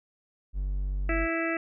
triangle tone, 48 Hz, G1, 36 cents flat, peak -25 dBFS, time 0.53-1.28 s, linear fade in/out 50 ms
harmonic tone, 329.6 Hz, E4, in tune, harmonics 1 / 2 / 4 / 5 / 6 / 7 / 8, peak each -30 / -33 / -36 / -37 / -33 / -39 / -38 dBFS, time 1.09-1.57 s, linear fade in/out 2 ms
effects none

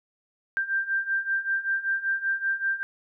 sine beating tone pair, 1576 / 1581.2 Hz, G6 / G6, +9 / +15 cents, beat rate 5.2 Hz, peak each -29 / -26 dBFS, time 0.57-2.83 s, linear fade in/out 0 ms, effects none

